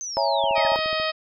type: linear sweep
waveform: sine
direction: down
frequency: 6310 to 1652 Hz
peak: -29 dBFS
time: 0.01-0.67 s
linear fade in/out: 0 ms
type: chord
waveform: sine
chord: A# half-diminished seventh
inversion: first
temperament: equal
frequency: 554.4 / 659.3 / 830.6 / 932.3 Hz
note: C#5 / E5 / G#5 / A#5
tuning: 0 / 0 / 0 / 0 cents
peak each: -25 dBFS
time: 0.17-0.76 s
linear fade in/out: 0 ms
type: click train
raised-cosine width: 2 ms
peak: -26 dBFS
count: 9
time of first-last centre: 0.44-0.999 s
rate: 14.3 Hz
type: harmonic tone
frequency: 630 Hz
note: D#5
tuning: 21 cents sharp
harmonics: 1 / 2 / 3 / 4 / 5 / 6 / 7 / 8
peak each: -26 / -29 / -31 / -32 / -33 / -34 / -34 / -35 dBFS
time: 0.55-1.12 s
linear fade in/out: 20 ms
effects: none